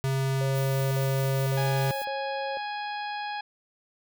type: tone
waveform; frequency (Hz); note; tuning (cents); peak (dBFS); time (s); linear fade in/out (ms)
square; 134.4; C3; +47; -25; 0.04-1.91; 0
type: tone bursts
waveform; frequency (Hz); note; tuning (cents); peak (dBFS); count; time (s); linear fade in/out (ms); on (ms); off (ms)
sine; 544; C#5; -33; -32; 4; 0.41-2.572; 0; 500; 54
type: noise with tremolo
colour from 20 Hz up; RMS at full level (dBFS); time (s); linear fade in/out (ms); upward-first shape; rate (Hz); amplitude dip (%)
violet; -41; 0.54-2.05; 20; sine; 4.8; 25
type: harmonic tone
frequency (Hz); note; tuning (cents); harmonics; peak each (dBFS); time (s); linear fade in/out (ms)
830.6; G#5; 0; 1 / 2 / 3 / 4 / 5 / 6; -32 / -38 / -42 / -44 / -46 / -48; 1.57-3.41; 5
effects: none